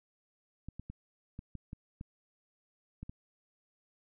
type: clicks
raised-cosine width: 5 ms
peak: -30 dBFS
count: 9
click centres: 0.686 / 0.796 / 0.9 / 1.391 / 1.553 / 1.731 / 2.011 / 3.03 / 3.095 s
effects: none